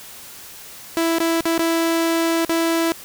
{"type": "tone with dropouts", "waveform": "sawtooth", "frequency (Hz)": 330.7, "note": "E4", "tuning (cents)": 6, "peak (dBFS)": -13, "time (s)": [0.97, 2.92], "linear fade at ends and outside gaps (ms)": 0, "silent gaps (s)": [[1.184, 1.202], [1.407, 1.455], [1.579, 1.593], [2.449, 2.494]], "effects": ["white hiss -39 dBFS RMS until 3.04 s"]}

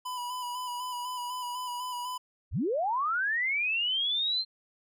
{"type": "tone with vibrato", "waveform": "square", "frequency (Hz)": 987.8, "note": "B5", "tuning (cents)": 0, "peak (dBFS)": -34, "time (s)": [0.05, 2.18], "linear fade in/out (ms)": 10, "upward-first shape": "square", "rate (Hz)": 4, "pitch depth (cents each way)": 27}
{"type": "linear sweep", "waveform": "sine", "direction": "up", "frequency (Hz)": [37.2, 4186], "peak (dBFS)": -26, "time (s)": [2.51, 4.45], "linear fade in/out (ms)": 50}
{"effects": []}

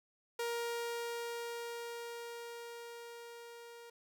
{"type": "tone with level ramp", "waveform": "sawtooth", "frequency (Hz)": 470, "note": "A#4", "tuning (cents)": 14, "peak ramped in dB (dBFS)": [-31, -47], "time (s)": [0.39, 3.9], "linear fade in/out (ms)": 5, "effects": []}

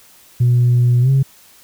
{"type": "tone with pitch glide", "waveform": "sine", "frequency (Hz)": [122, 135.37], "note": ["B2", "C#3"], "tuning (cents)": [-21, -41], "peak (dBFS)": -8, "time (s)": [0.4, 1.23], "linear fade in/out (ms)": 10, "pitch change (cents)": 180, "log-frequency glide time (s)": [1.01, 1.1], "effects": ["tanh soft clip ceiling -7 dBFS", "white hiss -47 dBFS RMS until 1.63 s"]}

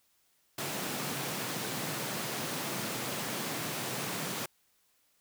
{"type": "high-pass noise", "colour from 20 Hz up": "pink", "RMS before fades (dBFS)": -36, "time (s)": [0.58, 4.46], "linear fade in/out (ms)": 5, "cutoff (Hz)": 120, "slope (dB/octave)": 48, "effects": ["white hiss -71 dBFS RMS until 5.2 s"]}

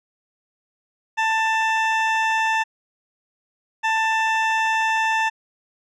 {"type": "tone pair in turn", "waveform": "20% pulse", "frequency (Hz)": [887, 887], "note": ["A5", "A5"], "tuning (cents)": [14, 14], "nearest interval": "unison", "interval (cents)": 0, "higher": "neither", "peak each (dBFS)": -13, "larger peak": "neither", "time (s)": [[1.17, 2.64], [3.83, 5.3]], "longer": "neither", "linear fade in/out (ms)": 20, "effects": ["low-pass 4000 Hz 12 dB/octave"]}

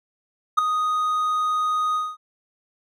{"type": "tone with ADSR envelope", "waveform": "triangle", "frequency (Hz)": 1244.5, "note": "D#6", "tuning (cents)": 0, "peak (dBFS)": -8, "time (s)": [0.57, 2.17], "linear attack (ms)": 17, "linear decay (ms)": 3, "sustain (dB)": -10, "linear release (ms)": 220, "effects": []}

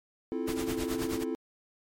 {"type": "chord", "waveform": "triangle", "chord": "F major seventh", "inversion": "second", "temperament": "just", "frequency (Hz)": [261.9, 327.4, 349.2, 436.5], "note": ["C4", "E4", "F4", "A4"], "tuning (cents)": [2, -12, 0, -14], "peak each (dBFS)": [-33, -33, -36, -34], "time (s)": [0.32, 1.35], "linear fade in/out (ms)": 0}
{"type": "noise with tremolo", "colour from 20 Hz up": "pink", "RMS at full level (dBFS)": -35, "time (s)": [0.47, 1.24], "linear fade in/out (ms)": 10, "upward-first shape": "triangle", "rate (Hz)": 9.4, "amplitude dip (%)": 90}
{"effects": ["MP3 64 kbps"]}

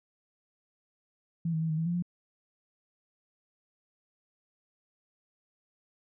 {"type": "tone with pitch steps", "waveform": "sine", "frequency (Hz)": [166.4, 159.4, 161.9, 156.4, 162.7, 172.8, 175.6], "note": ["E3", "D#3", "E3", "D#3", "E3", "F3", "F3"], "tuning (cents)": [17, 42, -31, 9, -22, -18, 10], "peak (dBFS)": -27, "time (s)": [1.45, 2.024], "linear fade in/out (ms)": 5, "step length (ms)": 82, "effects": []}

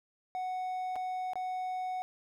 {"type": "tone with dropouts", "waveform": "triangle", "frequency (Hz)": 740, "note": "F#5", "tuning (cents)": 0, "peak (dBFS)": -31, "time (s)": [0.35, 2.02], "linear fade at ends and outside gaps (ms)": 0, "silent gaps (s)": [[0.957, 0.962], [1.334, 1.356]], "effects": []}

